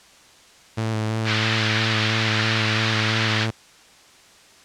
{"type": "tone with vibrato", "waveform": "sawtooth", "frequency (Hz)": 110, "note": "A2", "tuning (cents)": 0, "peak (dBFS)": -18, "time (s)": [0.77, 3.51], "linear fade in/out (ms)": 10, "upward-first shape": "square", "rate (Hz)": 3, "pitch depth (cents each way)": 19}
{"type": "band-pass noise", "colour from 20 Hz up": "pink", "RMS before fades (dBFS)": -24, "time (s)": [1.24, 3.48], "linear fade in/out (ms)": 50, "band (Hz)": [1300, 4500], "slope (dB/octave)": 24}
{"effects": ["white hiss -50 dBFS RMS until 4.64 s", "low-pass 7000 Hz 12 dB/octave"]}